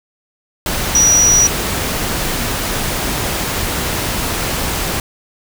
sine tone in noise, 5820 Hz, F#8, 29 cents flat, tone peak -8 dBFS, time 0.95-1.47 s, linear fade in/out 2 ms, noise pink, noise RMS -19 dBFS, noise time 0.66-5 s, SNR +8 dB, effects none

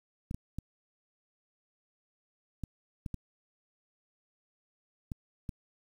clicks, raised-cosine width 5 ms, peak -24 dBFS, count 8, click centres 0.311 / 0.345 / 0.586 / 2.637 / 3.062 / 3.143 / 5.118 / 5.492 s, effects 9-bit

